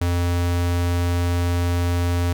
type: tone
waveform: square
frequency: 87.31 Hz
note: F2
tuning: in tune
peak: -19 dBFS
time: 0.01-2.33 s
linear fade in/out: 5 ms
effects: none